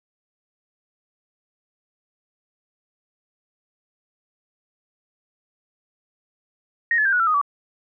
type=tone with pitch steps; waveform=sine; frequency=1864.7 / 1719.8 / 1586.2 / 1463 / 1349.4 / 1244.5 / 1147.9 Hz; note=A#6 / A6 / G6 / F#6 / E6 / D#6 / D6; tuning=0 / -40 / +20 / -20 / +40 / 0 / -40 cents; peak=-16 dBFS; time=6.91-7.414 s; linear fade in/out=2 ms; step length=72 ms; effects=none